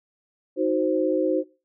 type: chord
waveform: sine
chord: C diminished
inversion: first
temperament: equal with one note detuned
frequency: 313.1 / 370 / 523.3 Hz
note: Eb4 / Gb4 / C5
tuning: +11 / 0 / 0 cents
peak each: -24 dBFS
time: 0.56-1.44 s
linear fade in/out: 50 ms
effects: noise-tail reverb RT60 0.3 s tail -20 dB re dry